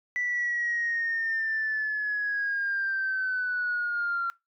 sine linear sweep, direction down, 1975.5 to 1371 Hz, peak -25 dBFS, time 0.16-4.3 s, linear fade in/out 0 ms, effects noise-tail reverb RT60 0.2 s tail -22 dB re dry + tanh soft clip ceiling -21 dBFS

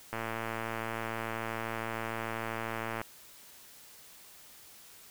click train, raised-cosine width 0.5 ms, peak -20 dBFS, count 327, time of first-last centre 0.13-3.015 s, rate 113 Hz, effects white hiss -54 dBFS RMS until 5.1 s

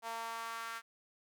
sawtooth tone with high-pass filter sweep, 228.4 Hz, A#3, 35 cents flat, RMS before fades -42 dBFS, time 0.02-0.82 s, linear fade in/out 50 ms, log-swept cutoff 810 to 1400 Hz, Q 2.9, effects none

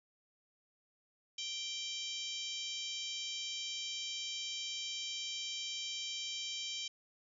harmonic tone with a mistuned harmonic, 784 Hz, G5, in tune, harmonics 3 / 4 / 5 / 6 / 7 / 8 / 9, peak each -49 / -41 / -48 / -50 / -47 / -50 / -51 dBFS, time 1.38-6.88 s, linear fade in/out 5 ms, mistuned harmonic 5, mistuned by -24 cents, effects none

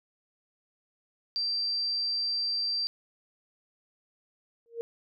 sine tone, 4699 Hz, D8, in tune, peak -27 dBFS, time 1.36-2.87 s, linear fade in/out 0 ms
sine tone with exponential growth, 464.5 Hz, A#4, 6 cents flat, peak -27 dBFS, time 4.66-4.81 s, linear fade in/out 0 ms, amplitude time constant 31 ms
effects none

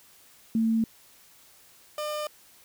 sine / 30% pulse tone pair in turn, 224.6 / 602 Hz, A3 / D5, +36 / +43 cents, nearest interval octave + perfect fourth, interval 1707 cents, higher second, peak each -21 / -27 dBFS, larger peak first, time 0.55-0.84 / 1.98-2.27 s, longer neither, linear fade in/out 2 ms, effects white hiss -56 dBFS RMS until 2.64 s

